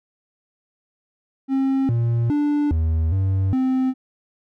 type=tone with pitch steps; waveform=triangle; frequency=268.3 / 117.3 / 293.5 / 80.2 / 95.9 / 259.9 Hz; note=C4 / A#2 / D4 / E2 / G2 / C4; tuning=+44 / +11 / -1 / -47 / -37 / -11 cents; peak=-15 dBFS; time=1.48-3.94 s; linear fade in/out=50 ms; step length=410 ms; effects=none